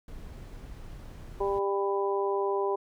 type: noise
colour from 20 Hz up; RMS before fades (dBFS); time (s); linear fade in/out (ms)
brown; -43; 0.08-1.59; 2
type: harmonic tone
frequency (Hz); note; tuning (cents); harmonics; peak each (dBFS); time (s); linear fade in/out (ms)
198.5; G3; +22; 2 / 3 / 4 / 5; -27 / -36 / -35 / -33; 1.4-2.76; 10
effects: none